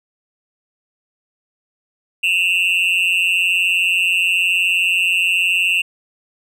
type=tone with amplitude modulation; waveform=triangle; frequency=2707 Hz; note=E7; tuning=45 cents sharp; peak=-8 dBFS; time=2.23-5.82 s; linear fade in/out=10 ms; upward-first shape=sine; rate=181 Hz; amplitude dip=95%; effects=none